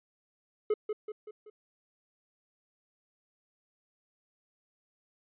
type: tone with echo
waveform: triangle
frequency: 425.1 Hz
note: G#4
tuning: 40 cents sharp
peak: -22 dBFS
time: 0.7-0.74 s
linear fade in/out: 5 ms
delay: 190 ms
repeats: 4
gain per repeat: -6 dB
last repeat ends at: 1.5 s
effects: resampled to 8000 Hz